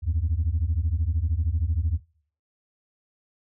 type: beating tone pair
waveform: sine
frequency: 74.5 / 87.5 Hz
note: D2 / F2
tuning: +25 / +4 cents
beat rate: 13 Hz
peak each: -23 dBFS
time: 0.02-2 s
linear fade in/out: 50 ms
effects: noise-tail reverb RT60 0.5 s tail -22 dB re dry + tanh soft clip ceiling -17 dBFS